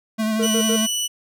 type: tone with vibrato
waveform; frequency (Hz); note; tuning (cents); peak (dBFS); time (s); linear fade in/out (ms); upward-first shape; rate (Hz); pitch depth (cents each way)
square; 218.2; A3; -14; -20; 0.18-0.87; 20; sine; 11; 25
type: tone bursts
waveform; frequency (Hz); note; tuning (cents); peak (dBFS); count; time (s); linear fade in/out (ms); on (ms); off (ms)
triangle; 457.7; A#4; -32; -19; 3; 0.39-0.766; 10; 78; 71
type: tone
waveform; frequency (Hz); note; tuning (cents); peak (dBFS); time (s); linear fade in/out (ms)
20% pulse; 2960; F#7; 0; -16; 0.42-1.08; 20
effects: none